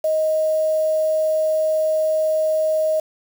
sine tone with quantisation, 626 Hz, D#5, 10 cents sharp, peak -16 dBFS, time 0.04-3 s, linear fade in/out 5 ms, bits 6, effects none

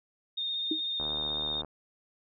sine tone with vibrato, 3671 Hz, A#7, 27 cents flat, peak -30 dBFS, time 0.37-1.62 s, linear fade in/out 10 ms, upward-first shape sine, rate 16 Hz, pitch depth 20 cents each way
sine tone with exponential decay, 315.9 Hz, D#4, 26 cents sharp, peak -24 dBFS, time 0.71-0.82 s, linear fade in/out 5 ms, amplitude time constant 22 ms
click train, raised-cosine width 1 ms, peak -26 dBFS, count 50, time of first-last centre 1-1.647 s, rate 75.7 Hz
effects none

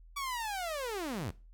sawtooth linear sweep, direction down, 1152 to 70.5 Hz, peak -31 dBFS, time 0.16-1.31 s, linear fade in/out 10 ms, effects noise-tail reverb RT60 0.3 s tail -18 dB re dry + added 41 Hz sine -52 dBFS peak until 1.53 s

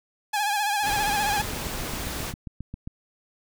sawtooth tone with vibrato, 828 Hz, G#5, 5 cents flat, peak -19 dBFS, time 0.33-1.42 s, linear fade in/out 10 ms, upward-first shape sine, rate 15 Hz, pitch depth 61 cents each way
pink noise, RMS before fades -32 dBFS, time 0.82-2.34 s, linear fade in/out 50 ms
click train, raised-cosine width 5 ms, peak -22 dBFS, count 12, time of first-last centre 1.4-2.875 s, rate 7.46 Hz
effects none

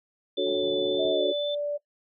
sine chord, D major seventh, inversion none, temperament equal, 293.7 / 370 / 440 / 554.4 Hz, D4 / F#4 / A4 / C#5, 0 / 0 / 0 / 0 cents, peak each -33 / -27 / -29 / -28 dBFS, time 0.37-1.33 s, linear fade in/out 20 ms
sine tone with vibrato, 3520 Hz, A7, in tune, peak -31 dBFS, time 0.37-1.55 s, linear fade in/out 5 ms, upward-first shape sine, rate 1.9 Hz, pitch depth 10 cents each way
pink low-pass noise, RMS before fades -41 dBFS, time 0.46-1.12 s, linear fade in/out 2 ms, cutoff 780 Hz, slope 48 dB/octave
sine tone with pitch glide, 640 to 583.5 Hz, D#5 to D5, +49 to -11 cents, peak -26 dBFS, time 0.98-1.78 s, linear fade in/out 20 ms, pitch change -160 cents, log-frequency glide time 1.13-1.26 s
effects noise-tail reverb RT60 0.1 s tail -20 dB re dry + high-pass 150 Hz 12 dB/octave

